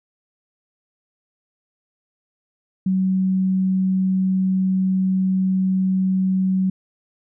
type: tone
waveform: sine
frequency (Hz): 188.3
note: F#3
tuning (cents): +31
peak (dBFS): -16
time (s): 2.86-6.7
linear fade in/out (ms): 5
effects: none